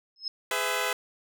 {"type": "tone with exponential growth", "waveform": "sine", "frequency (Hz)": 5170, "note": "E8", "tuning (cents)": -34, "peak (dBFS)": -25, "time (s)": [0.16, 0.28], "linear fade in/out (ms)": 2, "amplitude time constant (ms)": 25}
{"type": "chord", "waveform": "10% pulse", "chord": "E major", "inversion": "first", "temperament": "equal with one note detuned", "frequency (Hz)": [415.3, 504.3, 659.3], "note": ["G#4", "B4", "E5"], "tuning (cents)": [0, 36, 0], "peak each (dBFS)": [-24, -21, -23], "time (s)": [0.51, 0.93], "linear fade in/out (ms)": 2}
{"effects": []}